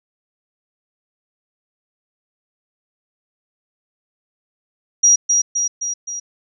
sine tone with echo, 5740 Hz, F8, 47 cents sharp, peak -8 dBFS, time 5.03-5.16 s, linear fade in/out 10 ms, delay 260 ms, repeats 4, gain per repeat -4 dB, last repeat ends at 6.2 s, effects none

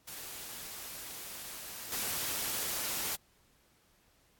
white noise with level steps, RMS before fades -44 / -35 dBFS, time 0.07-3.16 s, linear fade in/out 10 ms, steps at 1.92 s, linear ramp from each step 2 ms, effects pink hiss -68 dBFS RMS until 4.39 s + AAC 64 kbps

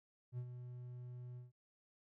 triangle tone with ADSR envelope, 123.47 Hz, B2, in tune, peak -37 dBFS, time 0.32-1.52 s, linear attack 60 ms, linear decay 70 ms, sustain -8 dB, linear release 150 ms, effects none

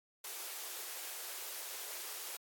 white high-pass noise, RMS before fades -44 dBFS, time 0.24-2.37 s, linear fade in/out 5 ms, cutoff 340 Hz, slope 96 dB/octave, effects AAC 64 kbps

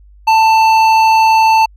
sine tone with hard clipping, 887 Hz, A5, 14 cents sharp, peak -8 dBFS, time 0.27-1.66 s, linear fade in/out 10 ms, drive 10 dB, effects added 50 Hz sine -39 dBFS peak until 1.76 s

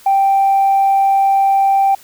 sine tone, 784 Hz, G5, in tune, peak -8 dBFS, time 0.06-1.95 s, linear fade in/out 5 ms, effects tanh soft clip ceiling -6 dBFS + white hiss -43 dBFS RMS until 2.03 s

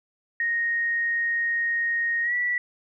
sine tone with pitch glide, 1864.7 to 1952.9 Hz, A#6 to B6, 0 to -20 cents, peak -22 dBFS, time 0.4-2.58 s, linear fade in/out 2 ms, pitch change +80 cents, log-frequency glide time 2.23-2.34 s, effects none

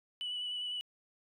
sine tone with vibrato, 2960 Hz, F#7, in tune, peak -34 dBFS, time 0.21-0.81 s, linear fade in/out 0 ms, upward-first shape square, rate 9.9 Hz, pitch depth 15 cents each way, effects tanh soft clip ceiling -32 dBFS

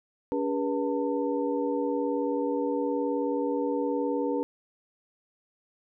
sine tone cluster, 285.1 / 405.4 / 484.4 / 897 Hz, C#4 / G#4 / B4 / A5, +49 / -42 / -34 / +33 cents, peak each -29 / -33 / -29 / -36 dBFS, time 0.32-4.43 s, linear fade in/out 0 ms, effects none

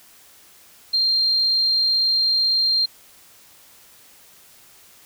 sine tone, 4186 Hz, C8, in tune, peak -16 dBFS, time 0.93-2.86 s, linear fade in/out 10 ms, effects white hiss -50 dBFS RMS until 5.05 s

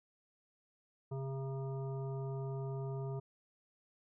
harmonic tone, 134.8 Hz, C#3, 48 cents flat, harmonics 1 / 3 / 5 / 7 / 9, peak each -38 / -44 / -51 / -54 / -58 dBFS, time 1.11-3.2 s, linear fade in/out 10 ms, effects none

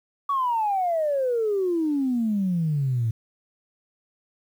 sine exponential sweep, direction down, 1144 to 109.4 Hz, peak -20 dBFS, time 0.29-3.11 s, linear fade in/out 5 ms, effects tanh soft clip ceiling -16 dBFS + 9-bit

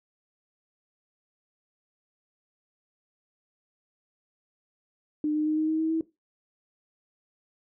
sine tone with pitch steps, 301.6 / 305.1 / 308.6 / 312.2 / 315.9 / 319.5 / 323.2 Hz, D4 / D#4 / D#4 / D#4 / D#4 / D#4 / E4, +46 / -34 / -14 / +6 / +26 / +46 / -34 cents, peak -23 dBFS, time 5.24-6.01 s, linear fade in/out 2 ms, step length 110 ms, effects noise-tail reverb RT60 0.2 s tail -17 dB re dry

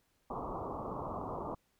white low-pass noise, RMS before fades -40 dBFS, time 0.3-1.55 s, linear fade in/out 5 ms, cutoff 1200 Hz, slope 96 dB/octave, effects pink hiss -75 dBFS RMS until 1.79 s

